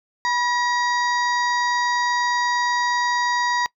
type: harmonic tone with a mistuned harmonic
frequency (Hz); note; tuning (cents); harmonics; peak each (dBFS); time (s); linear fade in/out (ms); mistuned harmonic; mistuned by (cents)
953; A#5; +38; 1 / 2 / 4 / 5 / 6 / 7; -21 / -24 / -34 / -32 / -39 / -40; 0.25-3.66; 0; 1; +44
effects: noise-tail reverb RT60 0.1 s tail -23 dB re dry